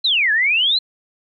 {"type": "exponential two-way sweep", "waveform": "sine", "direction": "down then up", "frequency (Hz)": [4186, 1661.2, 4186], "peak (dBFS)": -13, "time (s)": [0.04, 0.79], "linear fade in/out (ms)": 10, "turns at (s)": 0.32, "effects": ["MP3 96 kbps"]}